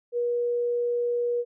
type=tone; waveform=sine; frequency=480.4 Hz; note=B4; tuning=48 cents flat; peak=-23 dBFS; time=0.12-1.45 s; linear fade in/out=50 ms; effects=none